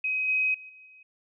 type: tone with level steps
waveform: sine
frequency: 2528 Hz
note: D#7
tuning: 27 cents sharp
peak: -25 / -22 / -42 / -48 / -50 dBFS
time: 0.04-1.03 s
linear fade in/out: 5 ms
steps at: 0.28 / 0.54 / 0.69 / 0.86 s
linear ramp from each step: 5 ms
effects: none